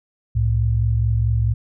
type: tone pair together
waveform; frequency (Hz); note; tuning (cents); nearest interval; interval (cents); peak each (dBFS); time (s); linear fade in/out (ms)
sine; 65.41 / 110; C2 / A2; 0 / 0; major sixth; 900; -20 / -17; 0.35-1.54; 10
effects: none